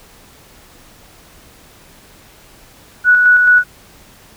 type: tone with tremolo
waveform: sine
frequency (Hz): 1472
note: F#6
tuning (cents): -9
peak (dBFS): -5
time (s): 3.04-3.64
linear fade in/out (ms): 50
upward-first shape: square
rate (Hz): 4.6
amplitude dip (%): 30
effects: pink hiss -44 dBFS RMS until 4.36 s